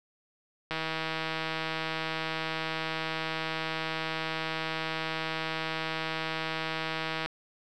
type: click train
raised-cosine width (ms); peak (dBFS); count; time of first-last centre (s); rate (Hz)
0.3; -16; 1049; 0.71-7.26; 160
effects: none